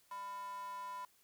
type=tone with high-pass filter; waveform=square; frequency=199.8 Hz; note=G3; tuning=33 cents sharp; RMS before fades=-45 dBFS; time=0.11-1.05 s; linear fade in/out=2 ms; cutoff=1000 Hz; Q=8.2; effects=white hiss -70 dBFS RMS until 1.23 s